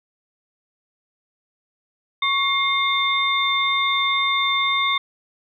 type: tone cluster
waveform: sine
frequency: 1110 / 2128 / 3601 Hz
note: C#6 / C7 / A7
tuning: +2 / +29 / +39 cents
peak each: -22 dBFS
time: 2.22-4.98 s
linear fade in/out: 5 ms
effects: none